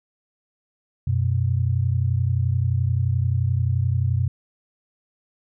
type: tone pair together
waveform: sine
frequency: 92.5 / 124.01 Hz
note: F#2 / B2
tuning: 0 / +8 cents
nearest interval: perfect fourth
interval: 508 cents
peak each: -21 dBFS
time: 1.07-4.28 s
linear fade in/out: 5 ms
effects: none